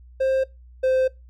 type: tone pair in turn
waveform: triangle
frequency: 529 / 519.6 Hz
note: C5 / C5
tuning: +19 / -12 cents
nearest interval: unison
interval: 31 cents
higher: first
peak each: -16 / -15 dBFS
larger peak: second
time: 0.2-0.44 / 0.83-1.08 s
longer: second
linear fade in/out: 10 ms
effects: noise-tail reverb RT60 0.2 s tail -21 dB re dry + added 61 Hz sine -44 dBFS peak until 1.29 s